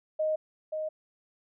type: tone with echo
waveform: sine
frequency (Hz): 622.3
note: D#5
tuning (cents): 0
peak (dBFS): -25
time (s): 0.19-0.36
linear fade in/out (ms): 10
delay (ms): 530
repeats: 1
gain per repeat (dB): -5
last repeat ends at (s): 0.89
effects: none